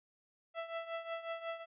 sawtooth tone with tremolo, 663 Hz, E5, 10 cents sharp, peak -32 dBFS, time 0.54-1.66 s, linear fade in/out 50 ms, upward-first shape triangle, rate 5.5 Hz, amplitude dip 80%, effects resampled to 8000 Hz

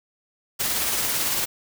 white noise with tremolo, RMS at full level -23 dBFS, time 0.59-1.46 s, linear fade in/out 20 ms, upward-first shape triangle, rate 18 Hz, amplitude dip 30%, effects none

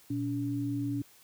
sine tone pair together, 120 / 285.4 Hz, B2 / D4, -49 / -49 cents, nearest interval octave + minor third, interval 1500 cents, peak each -34 / -31 dBFS, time 0.1-1.02 s, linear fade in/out 5 ms, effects white hiss -59 dBFS RMS until 1.23 s + high-pass 60 Hz 12 dB/octave

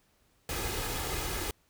pink noise with comb filter, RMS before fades -34 dBFS, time 0.49-1.51 s, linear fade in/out 2 ms, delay 2.4 ms, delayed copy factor +0.5, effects pink hiss -69 dBFS RMS until 1.69 s

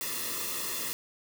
white noise with comb filter, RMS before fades -34 dBFS, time 0.01-0.93 s, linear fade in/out 0 ms, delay 1.3 ms, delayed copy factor -0.9, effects none

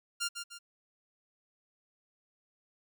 10% pulse tone with echo, 1396.9 Hz, F6, in tune, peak -23 dBFS, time 0.2-0.29 s, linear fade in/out 20 ms, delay 150 ms, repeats 2, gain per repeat -7 dB, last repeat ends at 0.59 s, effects none

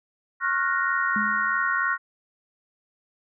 sine chord, Gb major seventh, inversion second, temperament equal with one note detuned, 1090.9 / 1396.9 / 1480 / 1864.7 Hz, Db6 / F6 / Gb6 / Bb6, -28 / 0 / 0 / 0 cents, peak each -27 dBFS, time 0.4-1.98 s, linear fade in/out 50 ms
sine tone with exponential decay, 210 Hz, G#3, 19 cents sharp, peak -25 dBFS, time 1.16-1.72 s, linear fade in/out 2 ms, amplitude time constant 120 ms
effects none

